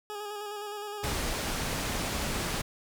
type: tone with vibrato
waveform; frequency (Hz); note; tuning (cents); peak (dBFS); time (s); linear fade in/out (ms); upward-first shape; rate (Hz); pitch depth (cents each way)
20% pulse; 414.9; G#4; -2; -31; 0.1-1.12; 0; square; 9.7; 26
type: low-pass noise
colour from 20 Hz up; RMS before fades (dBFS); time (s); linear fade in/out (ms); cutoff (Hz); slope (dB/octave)
pink; -32; 1.03-2.62; 10; 11000; 12
effects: none